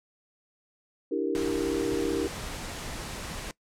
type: chord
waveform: sine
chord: E half-diminished seventh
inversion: third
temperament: equal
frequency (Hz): 293.7 / 329.6 / 392 / 466.2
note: D4 / E4 / G4 / Bb4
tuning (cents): 0 / 0 / 0 / 0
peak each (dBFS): -31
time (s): 1.11-2.28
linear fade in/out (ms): 10
type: noise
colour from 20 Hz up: pink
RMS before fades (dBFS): -37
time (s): 1.35-3.51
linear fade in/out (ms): 0
effects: noise-tail reverb RT60 0.1 s tail -21 dB re dry + low-pass 10000 Hz 12 dB/octave